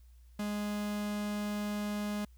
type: tone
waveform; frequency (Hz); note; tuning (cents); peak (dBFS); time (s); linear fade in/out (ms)
45% pulse; 207.7; G#3; 0; -33; 0.39-2.25; 5
effects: added 60 Hz sine -54 dBFS peak until 2.37 s + white hiss -73 dBFS RMS until 2.37 s